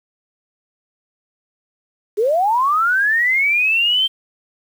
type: linear sweep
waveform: sine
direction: up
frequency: 391.2 to 3160 Hz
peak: -13 dBFS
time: 2.17-4.08 s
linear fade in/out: 20 ms
effects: 7-bit